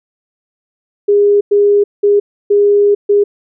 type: tone bursts at uneven times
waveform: sine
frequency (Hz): 408.3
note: G#4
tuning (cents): -29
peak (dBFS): -6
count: 5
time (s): 1.08-1.41 / 1.51-1.84 / 2.03-2.2 / 2.5-2.95 / 3.09-3.24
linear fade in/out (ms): 10
effects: none

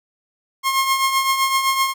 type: tone with tremolo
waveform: sawtooth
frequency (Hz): 1073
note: C6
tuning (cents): +43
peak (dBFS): -10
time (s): 0.63-1.94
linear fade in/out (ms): 50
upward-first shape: triangle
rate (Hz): 7.8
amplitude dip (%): 60
effects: none

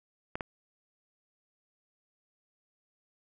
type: clicks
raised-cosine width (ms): 0.5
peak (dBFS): -19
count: 2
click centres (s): 0.355 / 0.408
effects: none

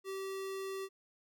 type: tone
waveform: square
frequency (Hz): 386.2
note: G4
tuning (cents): -26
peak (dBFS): -39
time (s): 0.04-0.89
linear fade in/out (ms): 50
effects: none

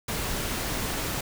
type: noise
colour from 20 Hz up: pink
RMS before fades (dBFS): -30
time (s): 0.08-1.21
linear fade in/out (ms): 5
effects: none

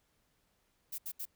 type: noise bursts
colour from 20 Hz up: violet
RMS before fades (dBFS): -40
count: 3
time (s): 0.92-1.255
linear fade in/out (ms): 10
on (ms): 63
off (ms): 73
effects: pink hiss -75 dBFS RMS until 1.35 s

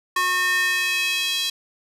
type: tone with high-pass filter sweep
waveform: square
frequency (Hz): 363.8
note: F#4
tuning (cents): -29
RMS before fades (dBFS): -22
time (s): 0.16-1.5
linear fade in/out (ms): 5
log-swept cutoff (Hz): 1300 to 3600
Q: 3.2
effects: resampled to 32000 Hz

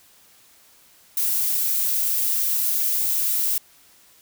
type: noise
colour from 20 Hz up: violet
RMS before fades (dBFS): -22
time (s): 1.17-3.58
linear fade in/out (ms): 2
effects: white hiss -54 dBFS RMS until 4.21 s

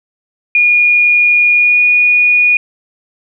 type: tone with pitch glide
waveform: sine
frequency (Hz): 2437 to 2454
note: D#7 to D#7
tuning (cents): -37 to -25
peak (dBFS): -6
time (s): 0.55-2.57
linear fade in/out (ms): 2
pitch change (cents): +12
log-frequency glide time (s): 1.56-1.8
effects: none

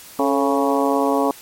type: harmonic tone with a mistuned harmonic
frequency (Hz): 138.59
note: C#3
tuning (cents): 0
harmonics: 2 / 3 / 4 / 5 / 6 / 7 / 8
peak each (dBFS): -20 / -22 / -23 / -24 / -25 / -25 / -26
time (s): 0.19-1.31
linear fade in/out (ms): 2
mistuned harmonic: 3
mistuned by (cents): +74
effects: white hiss -41 dBFS RMS until 1.41 s + MP3 64 kbps

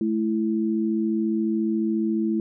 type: tone pair together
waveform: sine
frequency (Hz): 217 / 331.3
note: A3 / E4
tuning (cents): -24 / +9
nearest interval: perfect fifth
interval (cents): 733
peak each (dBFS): -23 / -24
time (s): 0.01-2.4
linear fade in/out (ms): 2
effects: none

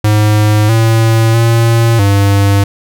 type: tone with pitch steps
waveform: square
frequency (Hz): 106 / 113 / 115.4 / 99.9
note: G#2 / A2 / A#2 / G2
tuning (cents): +36 / +47 / -17 / +33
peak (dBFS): -7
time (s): 0.04-2.64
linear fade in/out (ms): 5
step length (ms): 650
effects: none

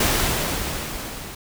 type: noise with level ramp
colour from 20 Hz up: pink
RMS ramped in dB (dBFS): -18 to -36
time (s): 0-1.35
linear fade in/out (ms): 5
effects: none

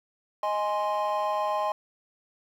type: chord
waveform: triangle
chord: Ab major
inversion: second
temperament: equal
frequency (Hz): 622.3 / 830.6 / 1046.5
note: Eb5 / Ab5 / C6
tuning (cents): 0 / 0 / 0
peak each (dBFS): -27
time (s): 0.43-1.72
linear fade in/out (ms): 2
effects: tanh soft clip ceiling -16 dBFS + 10-bit

